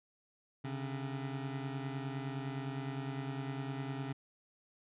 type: beating tone pair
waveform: 25% pulse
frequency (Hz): 134.1 / 143.9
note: C3 / D3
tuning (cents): +43 / -35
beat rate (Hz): 9.8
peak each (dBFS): -35 / -40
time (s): 0.64-4.13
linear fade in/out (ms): 10
effects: resampled to 8000 Hz